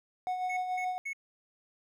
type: tone with tremolo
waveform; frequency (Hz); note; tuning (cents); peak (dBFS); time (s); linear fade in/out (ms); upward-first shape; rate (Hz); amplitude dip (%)
triangle; 735; F#5; -12; -27; 0.27-0.98; 0; sine; 7; 45
type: tone bursts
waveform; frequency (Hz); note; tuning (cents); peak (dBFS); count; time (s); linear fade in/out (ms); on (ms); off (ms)
triangle; 2200; C#7; -14; -32; 3; 0.49-1.133; 10; 81; 200
effects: none